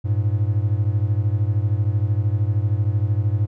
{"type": "beating tone pair", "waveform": "triangle", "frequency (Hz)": [100, 113], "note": ["G2", "A2"], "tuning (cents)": [35, 47], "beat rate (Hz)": 13, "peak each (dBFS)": [-17, -20], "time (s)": [0.04, 3.47], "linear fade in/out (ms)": 20, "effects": []}